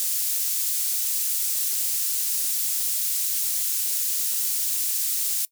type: high-pass noise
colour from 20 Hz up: pink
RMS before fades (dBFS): -25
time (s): 0-5.45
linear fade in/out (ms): 0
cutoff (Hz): 8300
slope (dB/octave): 12
effects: noise-tail reverb RT60 0.1 s tail -21 dB re dry